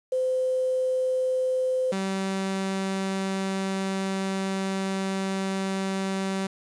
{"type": "tone pair in turn", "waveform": ["sine", "sawtooth"], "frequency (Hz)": [514, 192.53], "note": ["C5", "G3"], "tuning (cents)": [-31, -31], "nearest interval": "octave + perfect fourth", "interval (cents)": 1700, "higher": "first", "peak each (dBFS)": -22, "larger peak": "neither", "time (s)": [[0.12, 1.92], [1.92, 6.47]], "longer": "second", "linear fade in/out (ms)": 5, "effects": ["resampled to 22050 Hz", "8-bit"]}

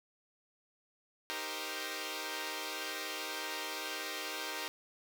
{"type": "chord", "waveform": "5% pulse", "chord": "C minor seventh", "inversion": "first", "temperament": "equal", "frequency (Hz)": [311.1, 392, 466.2, 523.3], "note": ["Eb4", "G4", "Bb4", "C5"], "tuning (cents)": [0, 0, 0, 0], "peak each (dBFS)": -32, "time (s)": [1.3, 4.68], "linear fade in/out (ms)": 0, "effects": []}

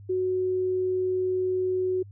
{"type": "tone", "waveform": "sine", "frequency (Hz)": 370, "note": "F#4", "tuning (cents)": 0, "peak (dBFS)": -23, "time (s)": [0.09, 2.03], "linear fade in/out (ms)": 10, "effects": ["added 100 Hz sine -43 dBFS peak until 2.11 s"]}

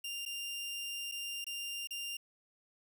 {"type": "tone with dropouts", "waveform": "sawtooth", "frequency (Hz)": 2794, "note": "F7", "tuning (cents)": 0, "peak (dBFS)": -35, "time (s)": [0.04, 2.17], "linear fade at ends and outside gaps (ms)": 5, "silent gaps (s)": [[0.253, 0.26], [1.115, 1.12], [1.444, 1.466], [1.873, 1.907]], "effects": ["12-bit"]}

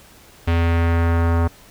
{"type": "tone with low-pass filter sweep", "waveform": "square", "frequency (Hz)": 84.1, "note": "E2", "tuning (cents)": 35, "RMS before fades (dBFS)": -17, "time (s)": [0.47, 1.48], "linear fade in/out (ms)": 10, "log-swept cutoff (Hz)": [2800, 1200], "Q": 1.5, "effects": ["pink hiss -47 dBFS RMS until 1.7 s"]}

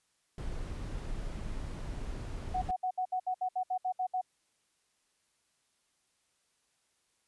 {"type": "noise", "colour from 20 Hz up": "brown", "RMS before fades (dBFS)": -38, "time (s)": [0.38, 2.71], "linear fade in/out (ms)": 2}
{"type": "tone bursts", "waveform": "sine", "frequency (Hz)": 740, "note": "F#5", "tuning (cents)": 0, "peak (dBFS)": -29, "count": 12, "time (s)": [2.54, 4.214], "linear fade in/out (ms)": 10, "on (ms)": 79, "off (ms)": 66}
{"effects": ["white hiss -75 dBFS RMS until 7.27 s", "resampled to 24000 Hz"]}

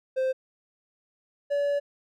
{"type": "tone pair in turn", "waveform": "triangle", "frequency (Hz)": [522, 572], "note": ["C5", "D5"], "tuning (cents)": [-4, -46], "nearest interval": "major second", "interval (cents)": 158, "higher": "second", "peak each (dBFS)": -21, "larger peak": "neither", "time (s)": [[0.16, 0.33], [1.5, 1.8]], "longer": "second", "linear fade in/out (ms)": 20, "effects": []}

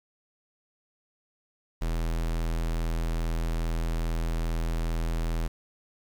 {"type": "tone", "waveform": "square", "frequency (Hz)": 41.2, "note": "E1", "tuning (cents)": 0, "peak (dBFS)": -27, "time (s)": [1.81, 5.48], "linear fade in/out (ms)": 10, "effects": ["9-bit"]}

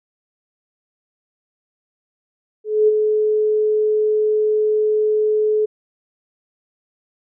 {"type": "tone with ADSR envelope", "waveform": "sine", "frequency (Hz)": 427.9, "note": "A4", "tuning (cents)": -48, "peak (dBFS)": -9, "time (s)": [2.64, 5.66], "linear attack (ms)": 240, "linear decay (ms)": 25, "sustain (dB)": -5, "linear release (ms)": 13, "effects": []}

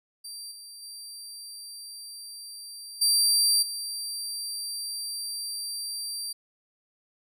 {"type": "tone with level steps", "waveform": "25% pulse", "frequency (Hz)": 4699, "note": "D8", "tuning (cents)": 0, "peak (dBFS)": [-33, -38, -35, -15, -27], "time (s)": [0.24, 6.33], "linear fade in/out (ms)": 10, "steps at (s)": [0.51, 0.82, 3.01, 3.62], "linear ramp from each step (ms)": 10, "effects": []}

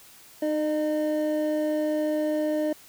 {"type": "tone pair together", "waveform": "triangle", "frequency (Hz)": [307.2, 607.7], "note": ["D#4", "D#5"], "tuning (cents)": [-22, -41], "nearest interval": "octave", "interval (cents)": 1181, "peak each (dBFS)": -24, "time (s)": [0.42, 2.73], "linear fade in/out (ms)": 5, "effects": ["white hiss -51 dBFS RMS until 2.88 s"]}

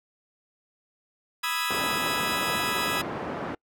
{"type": "chord", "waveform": "20% pulse", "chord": "E major seventh", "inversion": "second", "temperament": "equal", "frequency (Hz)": [987.8, 1244.5, 1318.5, 1661.2], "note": ["B5", "D#6", "E6", "G#6"], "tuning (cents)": [0, 0, 0, 0], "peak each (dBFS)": -27, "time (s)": [1.43, 3.02], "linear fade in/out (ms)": 10}
{"type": "band-pass noise", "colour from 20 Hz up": "pink", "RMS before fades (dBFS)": -33, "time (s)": [1.7, 3.55], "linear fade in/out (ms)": 5, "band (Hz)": [190, 1300], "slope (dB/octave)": 12}
{"effects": ["noise-tail reverb RT60 0.1 s tail -26 dB re dry"]}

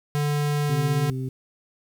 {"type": "tone", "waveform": "square", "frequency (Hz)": 146.83, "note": "D3", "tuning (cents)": 0, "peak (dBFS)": -22, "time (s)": [0.15, 1.1], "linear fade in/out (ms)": 0}
{"type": "harmonic tone", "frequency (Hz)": 130.3, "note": "C3", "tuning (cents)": -7, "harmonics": [1, 2, 3], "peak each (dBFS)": [-27, -33, -37], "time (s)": [0.69, 1.29], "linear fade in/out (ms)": 5}
{"effects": ["9-bit"]}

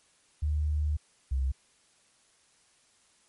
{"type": "tone pair in turn", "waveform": "sine", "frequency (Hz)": [75.2, 66.13], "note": ["D2", "C2"], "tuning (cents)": [42, 19], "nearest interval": "major second", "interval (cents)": 223, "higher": "first", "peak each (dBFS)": -25, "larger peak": "neither", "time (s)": [[0.42, 0.97], [1.31, 1.52]], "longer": "first", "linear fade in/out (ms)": 10, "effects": ["white hiss -65 dBFS RMS until 3.28 s", "MP3 48 kbps"]}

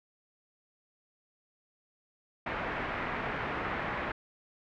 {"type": "low-pass noise", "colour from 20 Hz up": "white", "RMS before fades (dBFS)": -35, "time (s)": [2.46, 4.12], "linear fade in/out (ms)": 5, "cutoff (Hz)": 2000, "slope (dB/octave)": 24, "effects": []}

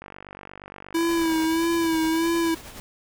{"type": "click train", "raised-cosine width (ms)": 0.5, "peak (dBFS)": -24, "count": 70, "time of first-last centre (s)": [0.02, 1.443], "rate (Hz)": 48.5}
{"type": "tone with vibrato", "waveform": "square", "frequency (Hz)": 328.1, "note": "E4", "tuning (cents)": -8, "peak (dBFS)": -21, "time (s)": [0.94, 2.55], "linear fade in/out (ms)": 10, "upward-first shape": "sine", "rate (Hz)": 1.6, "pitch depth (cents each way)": 45}
{"type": "noise with tremolo", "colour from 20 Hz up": "pink", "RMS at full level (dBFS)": -39, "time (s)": [1.09, 2.8], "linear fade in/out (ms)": 0, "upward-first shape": "triangle", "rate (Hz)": 9.6, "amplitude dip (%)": 55}
{"effects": []}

